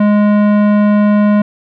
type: tone with tanh clipping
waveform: sine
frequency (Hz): 207.7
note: G#3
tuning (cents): 0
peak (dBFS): -9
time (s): 0-1.42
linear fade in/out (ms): 5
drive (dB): 16
effects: none